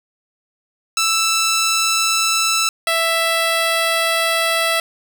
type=tone pair in turn; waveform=10% pulse; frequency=1323 / 661.5 Hz; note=E6 / E5; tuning=+6 / +6 cents; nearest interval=octave; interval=1200 cents; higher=first; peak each=-7 dBFS; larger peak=neither; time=0.97-2.69 / 2.87-4.8 s; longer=second; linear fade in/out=2 ms; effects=none